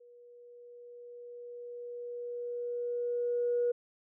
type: tone with level ramp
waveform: sine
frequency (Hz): 482.3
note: B4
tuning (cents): -41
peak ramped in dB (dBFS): -54 to -25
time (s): 0-3.72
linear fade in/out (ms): 10
effects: tanh soft clip ceiling -21 dBFS